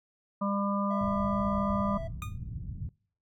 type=harmonic tone; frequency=200.2 Hz; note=G3; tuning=37 cents sharp; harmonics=1 / 3 / 5 / 6; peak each=-29 / -35 / -36 / -34 dBFS; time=0.41-1.98 s; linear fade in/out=10 ms
type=tone; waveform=triangle; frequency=659.3 Hz; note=E5; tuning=in tune; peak=-35 dBFS; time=0.9-2.08 s; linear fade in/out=10 ms
type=low-pass noise; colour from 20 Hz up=white; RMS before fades=-38 dBFS; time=1.01-2.89 s; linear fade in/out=2 ms; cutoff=140 Hz; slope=24 dB/octave
type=tone with exponential decay; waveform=25% pulse; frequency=1226 Hz; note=D#6; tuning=26 cents flat; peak=-31 dBFS; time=2.22-2.38 s; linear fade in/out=1 ms; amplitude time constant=33 ms
effects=noise-tail reverb RT60 0.5 s tail -25 dB re dry